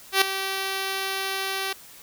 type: tone with ADSR envelope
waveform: 5% pulse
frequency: 386.5 Hz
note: G4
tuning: 24 cents flat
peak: -3 dBFS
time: 0.12-1.73 s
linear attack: 97 ms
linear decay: 3 ms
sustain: -12 dB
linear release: 5 ms
effects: white hiss -47 dBFS RMS until 2.02 s